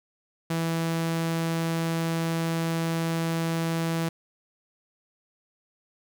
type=tone; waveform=sawtooth; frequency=164.81 Hz; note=E3; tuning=in tune; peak=-21 dBFS; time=0.5-4.09 s; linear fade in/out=5 ms; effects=none